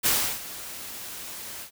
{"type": "noise with ADSR envelope", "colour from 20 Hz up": "white", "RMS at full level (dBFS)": -21, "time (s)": [0.03, 1.71], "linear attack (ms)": 29, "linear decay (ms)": 330, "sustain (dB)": -17, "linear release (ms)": 90, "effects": []}